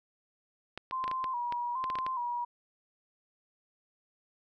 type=clicks; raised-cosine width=0.3 ms; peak=-22 dBFS; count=12; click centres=0.776 / 0.911 / 1.041 / 1.079 / 1.114 / 1.242 / 1.524 / 1.841 / 1.901 / 1.955 / 1.987 / 2.065 s
type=tone with vibrato; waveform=sine; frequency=1000 Hz; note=B5; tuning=21 cents sharp; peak=-31 dBFS; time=0.92-2.45 s; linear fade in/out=10 ms; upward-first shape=square; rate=1.2 Hz; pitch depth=68 cents each way
effects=none